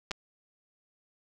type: clicks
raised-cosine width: 0.2 ms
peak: -16 dBFS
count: 2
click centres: 0.11 / 0.115 s
effects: none